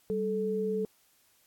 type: tone pair together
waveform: sine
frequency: 194.4 / 435.2 Hz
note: G3 / A4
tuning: -14 / -19 cents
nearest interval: octave + major second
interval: 1395 cents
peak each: -33 / -29 dBFS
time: 0.1-0.85 s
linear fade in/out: 0 ms
effects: white hiss -66 dBFS RMS until 1.46 s + AAC 64 kbps